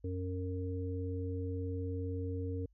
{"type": "harmonic tone", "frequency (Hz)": 91.9, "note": "F#2", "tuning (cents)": -11, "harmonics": [1, 3, 5], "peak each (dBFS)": [-36, -42, -42], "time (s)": [0.04, 2.66], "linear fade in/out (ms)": 5, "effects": ["added 50 Hz sine -64 dBFS peak until 2.73 s"]}